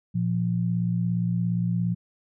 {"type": "tone pair together", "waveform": "sine", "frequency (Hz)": [117.35, 174.61], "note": ["A#2", "F3"], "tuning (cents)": [12, 0], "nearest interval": "perfect fifth", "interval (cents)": 688, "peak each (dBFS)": [-26, -24], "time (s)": [0.14, 1.95], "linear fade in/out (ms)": 20, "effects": []}